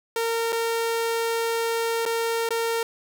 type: tone with dropouts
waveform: sawtooth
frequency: 459.1 Hz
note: A#4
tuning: 26 cents flat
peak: -19 dBFS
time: 0.16-2.83 s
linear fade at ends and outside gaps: 2 ms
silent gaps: 0.523-0.527 / 2.054-2.061 / 2.49-2.506 s
effects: none